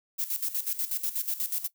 violet noise with tremolo, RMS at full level -29 dBFS, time 0.18-1.68 s, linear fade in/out 20 ms, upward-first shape square, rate 8.2 Hz, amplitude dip 75%, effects noise-tail reverb RT60 0.1 s tail -18 dB re dry

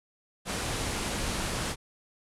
pink low-pass noise, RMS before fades -32 dBFS, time 0.45-1.76 s, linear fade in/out 50 ms, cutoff 11000 Hz, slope 48 dB/octave, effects none

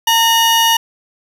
35% pulse tone pair together, 913.4 / 2900 Hz, A#5 / F#7, -36 / -35 cents, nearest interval octave + minor sixth, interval 2001 cents, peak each -11 dBFS, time 0.07-0.77 s, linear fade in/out 5 ms, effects none

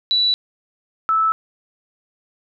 sine tone pair in turn, 3946 / 1310.7 Hz, B7 / E6, -2 / -10 cents, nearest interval octave + perfect fifth, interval 1908 cents, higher first, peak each -14 dBFS, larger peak neither, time 0.11-0.34 / 1.09-1.32 s, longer neither, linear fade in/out 0 ms, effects none

